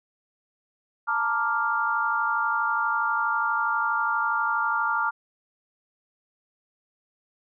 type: chord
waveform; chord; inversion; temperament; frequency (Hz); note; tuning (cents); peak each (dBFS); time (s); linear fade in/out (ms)
sine; Bb major seventh; third; equal; 880 / 932.3 / 1174.7 / 1396.9; A5 / Bb5 / D6 / F6; 0 / 0 / 0 / 0; -30 / -30 / -28 / -25; 1.07-5.11; 20
effects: none